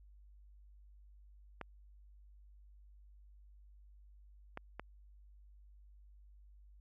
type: clicks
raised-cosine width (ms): 0.5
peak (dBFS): -27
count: 3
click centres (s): 1.613 / 4.574 / 4.796
effects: added 50 Hz sine -57 dBFS peak until 6.8 s